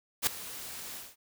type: noise with ADSR envelope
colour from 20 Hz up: white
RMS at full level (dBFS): -24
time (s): 0.22-1.16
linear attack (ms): 50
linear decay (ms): 3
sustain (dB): -18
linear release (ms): 200
effects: none